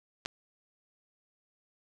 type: clicks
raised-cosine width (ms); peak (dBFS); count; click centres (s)
0.2; -28 / -15; 2; 0.252 / 0.259
effects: 8-bit